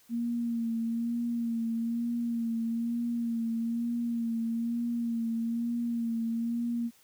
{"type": "tone with vibrato", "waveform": "sine", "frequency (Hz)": 232.5, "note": "A#3", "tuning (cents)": -4, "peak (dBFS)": -28, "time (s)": [0.09, 6.91], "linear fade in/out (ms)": 50, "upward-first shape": "sine", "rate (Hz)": 1.1, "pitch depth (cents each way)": 32, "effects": ["white hiss -62 dBFS RMS until 7.03 s"]}